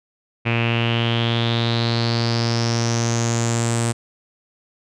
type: tone with low-pass filter sweep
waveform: sawtooth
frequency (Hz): 116.54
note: A#2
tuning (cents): 0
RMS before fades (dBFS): -20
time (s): 0.45-3.93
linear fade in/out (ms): 20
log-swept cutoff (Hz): 2500 to 8400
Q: 6.4
effects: none